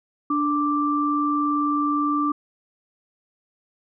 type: tone pair together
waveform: sine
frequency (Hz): 293.7 / 1174.7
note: D4 / D6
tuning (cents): 0 / 0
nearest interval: 2 octaves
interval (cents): 2400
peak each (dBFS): -22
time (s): 0.3-2.32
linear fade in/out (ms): 5
effects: none